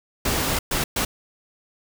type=noise bursts at uneven times; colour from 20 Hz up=pink; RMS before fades=-23 dBFS; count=3; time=0.25-0.59 / 0.71-0.84 / 0.96-1.05 s; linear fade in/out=5 ms; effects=none